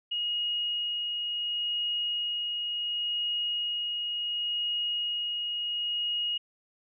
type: tone with tremolo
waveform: sine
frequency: 2880 Hz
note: F#7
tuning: 47 cents flat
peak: -27 dBFS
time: 0.11-6.38 s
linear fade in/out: 10 ms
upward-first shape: sine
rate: 0.7 Hz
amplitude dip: 25%
effects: none